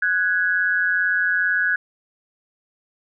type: tone pair together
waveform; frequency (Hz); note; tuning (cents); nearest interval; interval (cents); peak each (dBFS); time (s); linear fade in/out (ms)
sine; 1480 / 1662.3; F#6 / G#6; 0 / +1; major second; 201; -20; 0.02-1.76; 5
effects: none